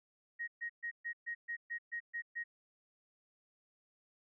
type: tone bursts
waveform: sine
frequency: 1879 Hz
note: A#6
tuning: 13 cents sharp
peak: -37 dBFS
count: 10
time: 0.39-2.44 s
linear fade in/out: 20 ms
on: 88 ms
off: 130 ms
effects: none